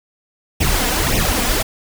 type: noise with flanger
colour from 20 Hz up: pink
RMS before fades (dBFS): -17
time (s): 0.6-1.63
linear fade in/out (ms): 10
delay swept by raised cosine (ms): 0.33 to 4.23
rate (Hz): 1.8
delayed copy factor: +0.75
effects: none